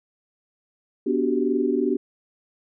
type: chord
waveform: sine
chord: G major seventh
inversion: first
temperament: equal with one note detuned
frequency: 246.9 / 290.5 / 370 / 392 Hz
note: B3 / D4 / F#4 / G4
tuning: 0 / -19 / 0 / 0 cents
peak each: -25 dBFS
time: 1.06-1.97 s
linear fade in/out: 10 ms
effects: none